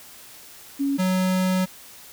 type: tone pair in turn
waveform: sine / square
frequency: 278.1 / 185.61 Hz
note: C#4 / F#3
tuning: +6 / +6 cents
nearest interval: perfect fifth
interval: 700 cents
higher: first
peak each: -20 dBFS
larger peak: neither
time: 0.79-0.98 / 0.98-1.66 s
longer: second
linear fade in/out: 20 ms
effects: white hiss -45 dBFS RMS until 2.12 s